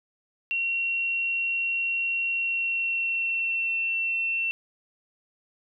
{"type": "tone with pitch glide", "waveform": "sine", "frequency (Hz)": [2736, 2701], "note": ["F7", "E7"], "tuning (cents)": [-36, 42], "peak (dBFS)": -24, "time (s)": [0.51, 4.51], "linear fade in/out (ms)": 0, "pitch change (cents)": -22, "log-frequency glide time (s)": [2.31, 3.75], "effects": []}